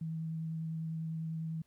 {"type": "tone with vibrato", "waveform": "sine", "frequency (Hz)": 161.2, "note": "E3", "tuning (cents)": -38, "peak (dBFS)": -35, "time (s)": [0.01, 1.62], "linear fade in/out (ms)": 5, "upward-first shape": "square", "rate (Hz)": 10, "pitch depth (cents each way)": 9, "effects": ["pink hiss -75 dBFS RMS until 1.66 s"]}